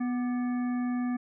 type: harmonic tone with a mistuned harmonic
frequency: 246.9 Hz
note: B3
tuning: in tune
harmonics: 1 / 3 / 5 / 7 / 9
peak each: -27 / -42 / -45 / -47 / -52 dBFS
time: 0-1.17 s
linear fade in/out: 10 ms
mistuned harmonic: 5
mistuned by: -64 cents
effects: none